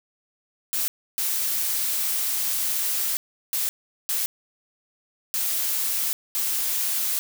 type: noise bursts at uneven times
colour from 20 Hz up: blue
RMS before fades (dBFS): -25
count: 6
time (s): 0.73-0.88 / 1.18-3.17 / 3.53-3.69 / 4.09-4.26 / 5.34-6.13 / 6.35-7.19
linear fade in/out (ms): 0
effects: none